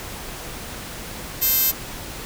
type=tone with band-pass filter; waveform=5% pulse; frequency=523.3 Hz; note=C5; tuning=in tune; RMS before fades=-19 dBFS; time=1.41-1.72 s; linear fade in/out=20 ms; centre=12000 Hz; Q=9.2; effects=pink hiss -34 dBFS RMS until 2.25 s